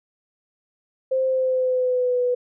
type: tone with pitch glide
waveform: sine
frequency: 523.3 to 493.9 Hz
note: C5 to B4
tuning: 0 to 0 cents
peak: -18 dBFS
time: 1.11-2.35 s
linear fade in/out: 10 ms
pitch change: -100 cents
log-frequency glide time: 1.26-2.21 s
effects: none